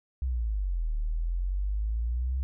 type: exponential two-way sweep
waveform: sine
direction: down then up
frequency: 66.8 to 37.21 to 66.8 Hz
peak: -26 dBFS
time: 0.22-2.43 s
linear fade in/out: 0 ms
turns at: 0.95 s
effects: none